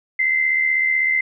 sine tone pair together, 1999 / 2075 Hz, B6 / C7, +20 / -15 cents, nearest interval minor second, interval 65 cents, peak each -25 / -16 dBFS, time 0.19-1.21 s, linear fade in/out 5 ms, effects none

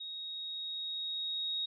sine tone with level ramp, 3765 Hz, A#7, 16 cents sharp, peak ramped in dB -40 to -32 dBFS, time 0-1.66 s, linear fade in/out 10 ms, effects none

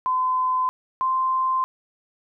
sine tone pair in turn, 1022 / 1041.7 Hz, C6 / C6, -41 / -8 cents, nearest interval unison, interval 33 cents, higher second, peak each -19 / -19 dBFS, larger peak neither, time 0.06-0.69 / 1.01-1.64 s, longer neither, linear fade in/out 0 ms, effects none

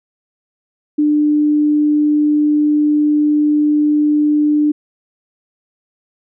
sine tone, 298.4 Hz, D4, 28 cents sharp, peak -10 dBFS, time 0.98-4.72 s, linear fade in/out 10 ms, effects none

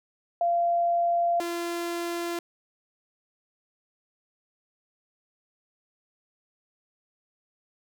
sine / sawtooth tone pair in turn, 689 / 342.9 Hz, F5 / F4, -24 / -32 cents, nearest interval octave, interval 1208 cents, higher first, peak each -21 / -25 dBFS, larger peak first, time 0.41-1.4 / 1.4-2.39 s, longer neither, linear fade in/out 2 ms, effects none

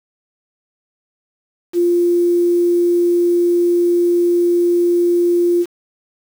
sine tone with quantisation, 348.3 Hz, F4, 5 cents flat, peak -11 dBFS, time 1.73-5.66 s, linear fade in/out 50 ms, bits 6, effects none

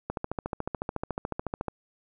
click train, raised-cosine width 1 ms, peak -16 dBFS, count 23, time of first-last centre 0.1-1.683 s, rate 13.9 Hz, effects none

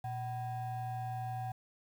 triangle ring-modulated tone, 437 Hz, A4, 12 cents flat, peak -31 dBFS, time 0.04-1.52 s, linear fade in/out 5 ms, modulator 319 Hz, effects 10-bit

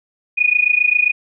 sine tone with amplitude modulation, 2464 Hz, D#7, 17 cents flat, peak -8 dBFS, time 0.37-1.12 s, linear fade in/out 20 ms, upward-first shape sine, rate 27.5 Hz, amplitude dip 90%, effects none

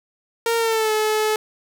sawtooth tone with pitch glide, 461.7 to 430.8 Hz, A#4 to A4, -17 to -37 cents, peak -14 dBFS, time 0.46-1.36 s, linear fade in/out 2 ms, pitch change -120 cents, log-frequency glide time 0.57-0.92 s, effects none

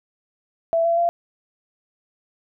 sine tone with pitch steps, 664 / 675.2 / 686.6 Hz, E5 / E5 / F5, +12 / +41 / -30 cents, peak -16 dBFS, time 0.73-1.09 s, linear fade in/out 0 ms, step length 120 ms, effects none

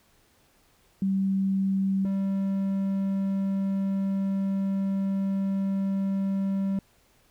sine / triangle tone pair in turn, 193.2 / 194.77 Hz, G3 / G3, -25 / -11 cents, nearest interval unison, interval 14 cents, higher second, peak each -22 dBFS, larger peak neither, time 1.02-2.05 / 2.05-6.79 s, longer second, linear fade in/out 2 ms, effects pink hiss -63 dBFS RMS until 7.3 s

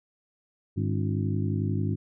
harmonic tone with a mistuned harmonic, 51.2 Hz, G#1, 24 cents flat, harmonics 2 / 3 / 4 / 5 / 6 / 7, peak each -27 / -31 / -33 / -35 / -37 / -38 dBFS, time 0.76-1.96 s, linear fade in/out 20 ms, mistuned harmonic 5, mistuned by +99 cents, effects none

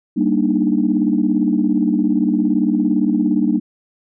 sine chord, Eb major seventh, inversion first, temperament equal, 196 / 233.1 / 293.7 / 311.1 Hz, G3 / Bb3 / D4 / Eb4, 0 / 0 / 0 / 0 cents, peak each -19 / -18 / -18 / -20 dBFS, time 0.16-3.6 s, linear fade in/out 20 ms, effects tanh soft clip ceiling -3 dBFS

